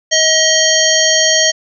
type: harmonic tone with a mistuned harmonic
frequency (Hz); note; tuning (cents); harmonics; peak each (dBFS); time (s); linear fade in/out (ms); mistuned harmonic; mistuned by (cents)
633; D#5; +30; 1 / 3 / 5 / 7 / 9 / 10; -16 / -16 / -16 / -16 / -16 / -16; 0.11-1.52; 20; 10; +38
effects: none